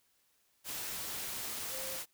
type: tone in noise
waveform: sine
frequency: 528 Hz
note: C5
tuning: 16 cents sharp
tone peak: -45 dBFS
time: 1.7-1.99 s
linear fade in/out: 50 ms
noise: white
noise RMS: -40 dBFS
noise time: 0.64-2.06 s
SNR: -8 dB
effects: white hiss -73 dBFS RMS until 2.13 s